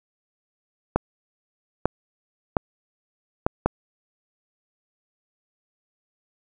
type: clicks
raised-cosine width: 1 ms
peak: -4 dBFS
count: 5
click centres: 0.96 / 1.856 / 2.568 / 3.465 / 3.66 s
effects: none